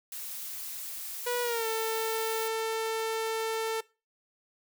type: noise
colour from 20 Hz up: blue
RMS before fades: -39 dBFS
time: 0.12-2.48 s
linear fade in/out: 2 ms
type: tone with pitch glide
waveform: sawtooth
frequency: 486.7 to 446.3 Hz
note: B4 to A4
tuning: -25 to +25 cents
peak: -25 dBFS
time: 1.26-3.81 s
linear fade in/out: 10 ms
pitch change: -150 cents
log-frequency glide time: 1.42-1.67 s
effects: noise-tail reverb RT60 0.3 s tail -21 dB re dry